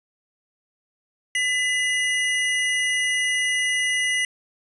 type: tone pair together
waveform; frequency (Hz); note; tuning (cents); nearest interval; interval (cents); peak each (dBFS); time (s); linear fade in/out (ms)
square; 2004 / 2875; B6 / F7; +25 / +50; tritone; 625; -22 / -27; 1.35-4.25; 2
effects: resampled to 24000 Hz + 9-bit